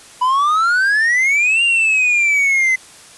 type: exponential two-way sweep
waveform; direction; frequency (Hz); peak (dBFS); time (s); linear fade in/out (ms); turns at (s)
triangle; up then down; 983 to 2806 to 2035; -10; 0.21-2.76; 10; 1.63
effects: white hiss -41 dBFS RMS until 3.17 s + resampled to 24000 Hz